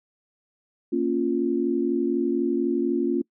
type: chord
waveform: sine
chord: Bb minor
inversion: none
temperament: equal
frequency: 233.1 / 277.2 / 349.2 Hz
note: Bb3 / Db4 / F4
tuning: 0 / 0 / 0 cents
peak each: -27 / -25 / -24 dBFS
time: 0.92-3.22 s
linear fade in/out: 10 ms
effects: noise-tail reverb RT60 0.1 s tail -25 dB re dry